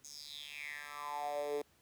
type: tone with high-pass filter sweep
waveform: 10% pulse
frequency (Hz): 146.2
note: D3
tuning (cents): -7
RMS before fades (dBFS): -42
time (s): 0.04-1.62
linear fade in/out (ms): 5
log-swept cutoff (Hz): 6500 to 380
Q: 6.6
effects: pink hiss -69 dBFS RMS until 1.81 s + high-pass 60 Hz 12 dB/octave